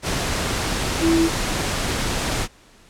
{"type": "tone in noise", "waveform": "sine", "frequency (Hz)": 329.6, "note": "E4", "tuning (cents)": 0, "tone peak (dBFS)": -15, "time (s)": [1, 1.3], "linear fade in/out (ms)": 50, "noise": "pink", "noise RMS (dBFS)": -23, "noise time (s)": [0.02, 2.48], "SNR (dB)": 5, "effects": ["pink hiss -51 dBFS RMS until 2.89 s", "low-pass 9000 Hz 12 dB/octave"]}